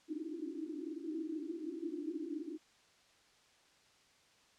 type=band-pass noise; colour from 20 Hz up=white; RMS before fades=-42 dBFS; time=0.08-2.58 s; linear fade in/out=20 ms; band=290 to 340 Hz; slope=96 dB/octave; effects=white hiss -67 dBFS RMS until 4.58 s + low-pass 6000 Hz 12 dB/octave